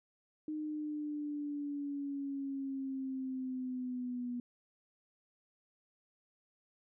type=linear sweep; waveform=sine; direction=down; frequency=307.7 to 242.8 Hz; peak=-36 dBFS; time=0.48-4.4 s; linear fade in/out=2 ms; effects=none